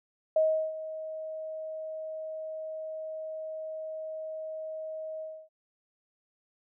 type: tone with ADSR envelope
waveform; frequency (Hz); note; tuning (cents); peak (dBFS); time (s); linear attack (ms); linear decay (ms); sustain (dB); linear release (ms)
sine; 631; D#5; +24; -20; 0.36-5.49; 4; 360; -15; 280
effects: none